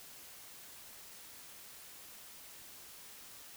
silence, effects white hiss -53 dBFS RMS until 3.56 s

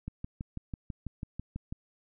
click train, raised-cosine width 5 ms, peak -24 dBFS, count 11, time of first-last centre 0.08-1.725 s, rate 6.08 Hz, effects none

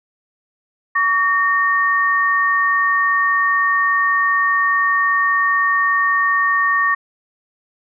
sine tone pair together, 1134 / 1837.5 Hz, C#6 / A#6, +39 / -25 cents, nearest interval minor sixth, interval 836 cents, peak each -16 dBFS, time 0.95-6.95 s, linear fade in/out 10 ms, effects none

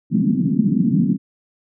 white band-pass noise, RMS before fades -17 dBFS, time 0.1-1.18 s, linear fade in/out 50 ms, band 150 to 260 Hz, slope 48 dB/octave, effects none

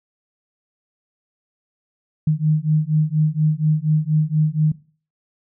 sine beating tone pair, 152.2 / 156.4 Hz, D#3 / D#3, -38 / +9 cents, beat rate 4.2 Hz, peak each -18 dBFS, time 2.27-4.72 s, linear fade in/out 5 ms, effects noise-tail reverb RT60 0.4 s tail -19 dB re dry

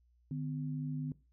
sine tone pair together, 150 / 254 Hz, D3 / B3, +37 / +49 cents, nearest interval major sixth, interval 912 cents, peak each -36 / -40 dBFS, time 0.31-1.12 s, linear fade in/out 2 ms, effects noise-tail reverb RT60 0.3 s tail -19 dB re dry + added 60 Hz sine -66 dBFS peak until 1.32 s

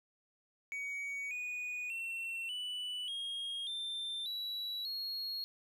triangle tone with pitch steps, 2251 / 2469 / 2708 / 2970 / 3258 / 3573 / 3919 / 4299 Hz, C#7 / D#7 / E7 / F#7 / G#7 / A7 / B7 / C8, +26 / -14 / +46 / +6 / -34 / +26 / -14 / +46 cents, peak -36 dBFS, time 0.72-5.44 s, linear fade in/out 0 ms, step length 590 ms, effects none

